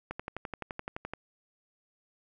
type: click train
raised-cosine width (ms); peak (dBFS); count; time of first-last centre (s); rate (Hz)
0.5; -21; 13; 0.11-1.136; 11.7
effects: none